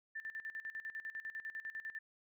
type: tone with tremolo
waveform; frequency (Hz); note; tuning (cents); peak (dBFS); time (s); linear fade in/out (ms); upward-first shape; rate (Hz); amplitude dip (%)
sine; 1776; A6; +16; -40; 0.15-1.99; 10; square; 10; 80
effects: none